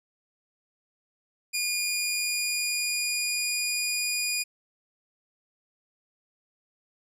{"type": "tone with pitch glide", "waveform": "15% pulse", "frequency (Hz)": [2430, 2447], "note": ["D#7", "D#7"], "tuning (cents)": [-42, -29], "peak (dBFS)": -19, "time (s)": [1.53, 4.44], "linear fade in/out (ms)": 20, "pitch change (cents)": 13, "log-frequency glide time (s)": [1.71, 4.08], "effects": []}